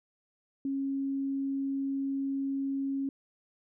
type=tone; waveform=sine; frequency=273.4 Hz; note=C#4; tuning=24 cents flat; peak=-29 dBFS; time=0.65-3.09 s; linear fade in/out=2 ms; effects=none